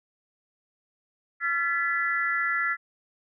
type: tone cluster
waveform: sine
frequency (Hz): 1367 / 1721 / 1985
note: F6 / A6 / B6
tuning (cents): -37 / -39 / +8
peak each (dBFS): -28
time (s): 1.4-2.77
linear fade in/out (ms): 50
effects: none